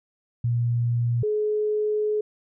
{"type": "tone pair in turn", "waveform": "sine", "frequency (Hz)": [119, 424.1], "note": ["A#2", "G#4"], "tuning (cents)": [36, 36], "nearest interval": "octave + minor seventh", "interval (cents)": 2200, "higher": "second", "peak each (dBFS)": [-20, -21], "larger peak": "first", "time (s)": [[0.44, 1.23], [1.23, 2.21]], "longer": "second", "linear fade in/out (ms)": 5, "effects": []}